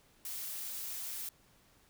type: noise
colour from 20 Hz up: blue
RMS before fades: -41 dBFS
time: 0.25-1.29 s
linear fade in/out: 2 ms
effects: pink hiss -66 dBFS RMS until 1.89 s